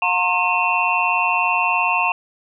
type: tone cluster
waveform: sine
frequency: 718 / 912 / 1071 / 2522 / 2705 Hz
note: F5 / A#5 / C6 / D#7 / E7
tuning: +48 / -38 / +40 / +23 / +44 cents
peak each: -24 / -22 / -22 / -25 / -20 dBFS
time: 0.02-2.12 s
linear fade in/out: 2 ms
effects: none